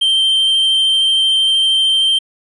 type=tone with vibrato; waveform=triangle; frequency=3136 Hz; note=G7; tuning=in tune; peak=-9 dBFS; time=0.01-2.19 s; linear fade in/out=10 ms; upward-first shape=sine; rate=13 Hz; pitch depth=9 cents each way; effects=resampled to 24000 Hz